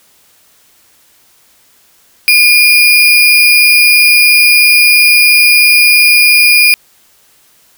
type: tone with sample-and-hold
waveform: sine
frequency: 2417 Hz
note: D7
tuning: 49 cents sharp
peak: -3 dBFS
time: 2.28-6.74 s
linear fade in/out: 0 ms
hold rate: 7350 Hz
effects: white hiss -48 dBFS RMS until 7.77 s